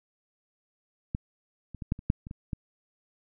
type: clicks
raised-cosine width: 5 ms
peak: -17 / -28 / -24 / -13 / -29 / -10 / -28 / -26 / -19 dBFS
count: 9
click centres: 1.149 / 1.747 / 1.822 / 1.921 / 1.991 / 2.101 / 2.269 / 2.311 / 2.532 s
effects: none